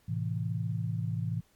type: chord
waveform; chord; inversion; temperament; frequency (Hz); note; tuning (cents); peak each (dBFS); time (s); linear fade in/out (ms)
sine; A minor; none; equal; 110 / 130.81 / 164.81; A2 / C3 / E3; 0 / 0 / 0; -32 / -36 / -34; 0.08-1.41; 10
effects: pink hiss -67 dBFS RMS until 1.55 s + MP3 96 kbps